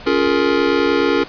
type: chord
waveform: square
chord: Bb minor seventh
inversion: first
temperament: just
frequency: 279.7 / 349.6 / 419.5 / 466.2 Hz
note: Db4 / F4 / Ab4 / Bb4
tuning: +16 / +2 / +17 / 0 cents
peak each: -20 dBFS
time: 0.06-1.24 s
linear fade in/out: 10 ms
effects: pink hiss -36 dBFS RMS until 1.28 s + resampled to 11025 Hz